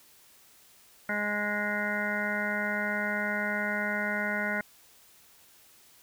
harmonic tone, 207.7 Hz, G#3, in tune, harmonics 1 / 2 / 3 / 4 / 5 / 7 / 8 / 9 / 10, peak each -35 / -43 / -36 / -41 / -43 / -32 / -43 / -35 / -37 dBFS, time 1.09-4.61 s, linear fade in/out 2 ms, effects white hiss -58 dBFS RMS until 6.02 s

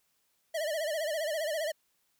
square tone with vibrato, 622.3 Hz, D#5, in tune, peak -31 dBFS, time 0.54-1.72 s, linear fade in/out 10 ms, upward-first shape sine, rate 15 Hz, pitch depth 110 cents each way, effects white hiss -74 dBFS RMS until 2.19 s

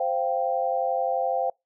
sine chord, C suspended fourth, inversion none, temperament equal with one note detuned, 523.3 / 692.4 / 784 Hz, C5 / F5 / G5, 0 / -15 / 0 cents, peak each -27 dBFS, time 0-1.5 s, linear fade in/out 5 ms, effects noise-tail reverb RT60 0.2 s tail -26 dB re dry

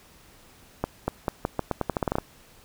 accelerating click train, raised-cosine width 1 ms, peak -10 dBFS, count 14, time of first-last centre 0.84-2.185 s, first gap 240 ms, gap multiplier 0.84, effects pink hiss -54 dBFS RMS until 2.64 s

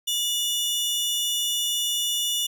sawtooth tone pair together, 2911 / 3514 Hz, F#7 / A7, -29 / -3 cents, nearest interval minor third, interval 326 cents, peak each -23 dBFS, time 0.07-2.47 s, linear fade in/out 10 ms, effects none

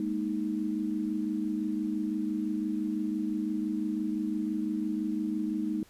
sine chord, Ab suspended second, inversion none, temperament just, 207.7 / 233.6 / 311.5 Hz, Ab3 / Bb3 / Eb4, 0 / +4 / +2 cents, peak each -33 / -35 / -31 dBFS, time 0-5.83 s, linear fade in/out 2 ms, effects pink hiss -59 dBFS RMS until 5.89 s + resampled to 32000 Hz

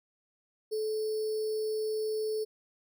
sine tone with sample-and-hold, 433 Hz, A4, 28 cents flat, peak -29 dBFS, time 0.71-2.45 s, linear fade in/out 20 ms, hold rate 4900 Hz, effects none

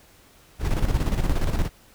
brown noise with tremolo, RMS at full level -20 dBFS, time 0.59-1.7 s, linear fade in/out 50 ms, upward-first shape square, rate 17 Hz, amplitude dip 55%, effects pink hiss -54 dBFS RMS until 1.94 s

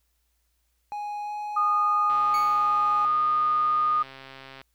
triangle tone with pitch glide, 830 to 836.3 Hz, G#5 to G#5, -1 to +12 cents, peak -28 dBFS, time 0.92-3.05 s, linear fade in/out 0 ms, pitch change +13 cents, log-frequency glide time 1.23-1.32 s
sine tone, 1228 Hz, D#6, 23 cents flat, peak -20 dBFS, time 1.56-4.03 s, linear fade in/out 10 ms
click train, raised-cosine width 0.3 ms, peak -27 dBFS, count 338, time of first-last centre 2.1-4.615 s, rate 134 Hz
25% pulse tone with exponential decay, 2231 Hz, C#7, 11 cents sharp, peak -29 dBFS, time 2.34-2.85 s, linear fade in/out 2 ms, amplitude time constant 110 ms
effects added 58 Hz sine -70 dBFS peak until 4.74 s + white hiss -74 dBFS RMS until 4.74 s

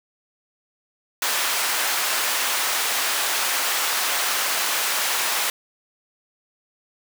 pink high-pass noise, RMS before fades -23 dBFS, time 1.22-5.5 s, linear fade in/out 2 ms, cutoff 940 Hz, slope 12 dB/octave, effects none

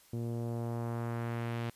sawtooth tone with low-pass filter sweep, 117.2 Hz, A#2, 10 cents sharp, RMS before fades -36 dBFS, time 0.13-1.7 s, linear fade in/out 5 ms, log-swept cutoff 370 to 3400 Hz, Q 1.1, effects white hiss -62 dBFS RMS until 1.75 s + resampled to 32000 Hz

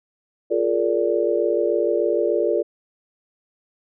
sine chord, Bb dominant seventh, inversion second, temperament just, 349.6 / 419.5 / 466.2 / 582.7 Hz, F4 / Ab4 / Bb4 / D5, +2 / +17 / 0 / -14 cents, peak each -23 dBFS, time 0.5-2.63 s, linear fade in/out 20 ms, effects none

